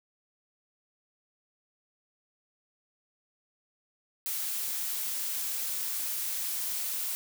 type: noise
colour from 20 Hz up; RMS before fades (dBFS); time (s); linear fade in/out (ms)
blue; -33; 4.26-7.15; 0
effects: none